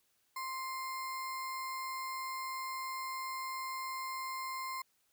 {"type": "tone with sample-and-hold", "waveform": "sine", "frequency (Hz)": 1046.5, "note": "C6", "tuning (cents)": 0, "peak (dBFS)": -37, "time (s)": [0.36, 4.82], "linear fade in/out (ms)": 5, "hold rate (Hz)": 3150, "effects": ["white hiss -75 dBFS RMS until 5.12 s"]}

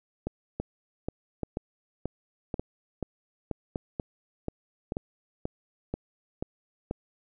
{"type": "two click trains", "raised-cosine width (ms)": 2, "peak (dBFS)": [-17, -17], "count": [5, 14], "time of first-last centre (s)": [[0.27, 4.921], [0.6, 6.911]], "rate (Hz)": [0.86, 2.06], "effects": []}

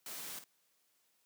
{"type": "noise with echo", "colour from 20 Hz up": "white", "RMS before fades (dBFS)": -45, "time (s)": [0.06, 0.39], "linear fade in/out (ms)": 2, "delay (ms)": 51, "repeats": 1, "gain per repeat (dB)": -10, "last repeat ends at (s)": 0.441, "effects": ["white hiss -75 dBFS RMS until 1.25 s", "high-pass 150 Hz 12 dB/octave"]}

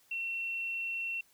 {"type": "tone", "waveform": "sine", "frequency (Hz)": 2715, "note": "F7", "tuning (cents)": -50, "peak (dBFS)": -33, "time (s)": [0.11, 1.21], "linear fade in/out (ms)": 5, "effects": ["white hiss -66 dBFS RMS until 1.33 s"]}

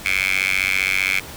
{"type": "tone with high-pass filter", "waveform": "10% pulse", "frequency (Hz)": 95.2, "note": "F#2", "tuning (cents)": 50, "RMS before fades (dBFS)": -20, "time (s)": [0.05, 1.2], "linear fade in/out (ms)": 10, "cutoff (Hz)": 2200, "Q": 7.8, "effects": ["pink hiss -36 dBFS RMS until 1.36 s"]}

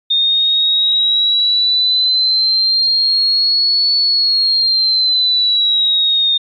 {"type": "exponential two-way sweep", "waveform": "sine", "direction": "up then down", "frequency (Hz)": [3663, 4437, 3663], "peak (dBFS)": -10, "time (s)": [0.1, 6.38], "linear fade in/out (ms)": 10, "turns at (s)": 3.95, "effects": ["MP3 96 kbps"]}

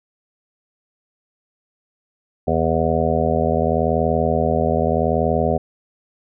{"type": "harmonic tone", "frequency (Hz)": 80.8, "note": "E2", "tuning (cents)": -34, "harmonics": [1, 2, 3, 5, 6, 7, 8, 9], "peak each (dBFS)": [-24, -24, -24, -24, -24, -24, -24, -24], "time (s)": [2.47, 5.58], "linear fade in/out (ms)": 10, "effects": []}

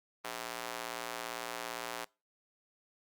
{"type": "tone with high-pass filter", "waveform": "square", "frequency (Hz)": 58.8, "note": "A#1", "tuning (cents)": 16, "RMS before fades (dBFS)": -41, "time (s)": [0.24, 2.05], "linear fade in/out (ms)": 10, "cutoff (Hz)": 700, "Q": 0.74, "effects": ["noise-tail reverb RT60 0.3 s tail -25 dB re dry", "Opus 32 kbps"]}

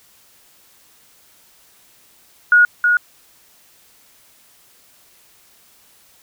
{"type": "tone with echo", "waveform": "sine", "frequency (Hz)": 1447, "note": "F#6", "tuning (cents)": -39, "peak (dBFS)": -7, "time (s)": [2.52, 2.65], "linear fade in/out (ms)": 2, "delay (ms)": 320, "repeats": 1, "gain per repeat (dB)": -4, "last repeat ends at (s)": 2.97, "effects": ["white hiss -52 dBFS RMS until 6.22 s"]}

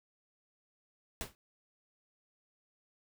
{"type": "noise with exponential decay", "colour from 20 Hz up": "pink", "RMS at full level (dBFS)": -35, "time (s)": [1.21, 1.35], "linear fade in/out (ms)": 0, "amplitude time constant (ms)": 30, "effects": []}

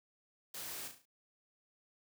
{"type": "noise with echo", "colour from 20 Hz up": "white", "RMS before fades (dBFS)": -45, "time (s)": [0.54, 0.88], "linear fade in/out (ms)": 5, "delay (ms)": 35, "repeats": 5, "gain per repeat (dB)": -6, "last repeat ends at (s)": 1.055, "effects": ["high-pass 80 Hz 12 dB/octave"]}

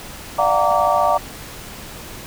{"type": "tone cluster", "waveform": "sine", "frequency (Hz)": [593, 691, 746, 924, 1158], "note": ["D5", "F5", "F#5", "A#5", "D6"], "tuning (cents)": [17, -19, 14, -16, -25], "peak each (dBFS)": -20, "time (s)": [0.38, 1.18], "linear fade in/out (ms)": 10, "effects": ["pink hiss -35 dBFS RMS until 2.26 s"]}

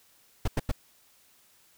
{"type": "noise bursts", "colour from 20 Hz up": "brown", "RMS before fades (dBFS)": -25, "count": 3, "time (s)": [0.45, 0.716], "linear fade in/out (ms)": 5, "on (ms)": 28, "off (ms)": 91, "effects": ["white hiss -62 dBFS RMS until 1.77 s"]}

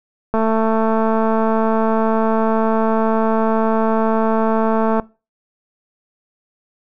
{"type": "click train", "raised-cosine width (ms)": 1, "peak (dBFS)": -5, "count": 1035, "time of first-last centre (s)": [0.34, 4.998], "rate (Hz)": 222, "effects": ["noise-tail reverb RT60 0.3 s tail -21 dB re dry"]}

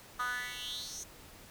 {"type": "tone with high-pass filter sweep", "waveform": "10% pulse", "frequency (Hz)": 246.9, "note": "B3", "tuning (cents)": 0, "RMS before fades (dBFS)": -39, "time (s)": [0.19, 1.04], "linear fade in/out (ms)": 10, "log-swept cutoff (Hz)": [1200, 6600], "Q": 5.3, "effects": ["pink hiss -54 dBFS RMS until 1.5 s"]}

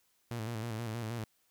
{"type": "tone with vibrato", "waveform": "sawtooth", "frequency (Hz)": 113.7, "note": "A#2", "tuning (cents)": -43, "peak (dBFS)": -32, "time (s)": [0.31, 1.24], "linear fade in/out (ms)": 0, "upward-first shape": "square", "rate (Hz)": 6.3, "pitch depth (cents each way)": 69, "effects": ["white hiss -73 dBFS RMS until 1.5 s"]}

